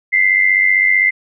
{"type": "tone pair together", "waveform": "sine", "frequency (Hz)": [1997.4, 2093], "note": ["B6", "C7"], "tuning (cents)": [19, 0], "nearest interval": "minor second", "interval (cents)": 81, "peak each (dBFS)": [-15, -11], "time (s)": [0.12, 1.11], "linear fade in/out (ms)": 20, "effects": []}